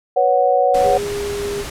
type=chord; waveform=sine; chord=B suspended second; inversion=none; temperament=equal; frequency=493.9 / 554.4 / 740 Hz; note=B4 / C#5 / F#5; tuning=0 / 0 / 0 cents; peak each=-18 / -16 / -15 dBFS; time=0.16-0.98 s; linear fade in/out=10 ms
type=noise; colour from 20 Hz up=pink; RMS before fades=-29 dBFS; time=0.74-1.7 s; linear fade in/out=5 ms
type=tone with pitch glide; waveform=sine; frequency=408.3 to 405.7 Hz; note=G#4 to G#4; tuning=-29 to -41 cents; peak=-21 dBFS; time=0.82-1.65 s; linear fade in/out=50 ms; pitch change=-12 cents; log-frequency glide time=1.11-1.52 s
effects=low-pass 11000 Hz 12 dB/octave